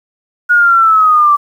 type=linear sweep; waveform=sine; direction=down; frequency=1452 to 1157 Hz; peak=-5 dBFS; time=0.49-1.37 s; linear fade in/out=20 ms; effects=7-bit